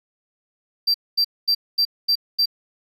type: tone bursts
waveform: triangle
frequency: 4699 Hz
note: D8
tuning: in tune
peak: -14 dBFS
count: 6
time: 0.87-2.458 s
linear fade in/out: 10 ms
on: 73 ms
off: 230 ms
effects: none